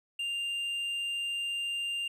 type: tone with tanh clipping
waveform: sine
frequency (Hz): 2794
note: F7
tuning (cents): 0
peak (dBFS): -32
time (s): 0.19-2.08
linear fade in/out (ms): 5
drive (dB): 5
effects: none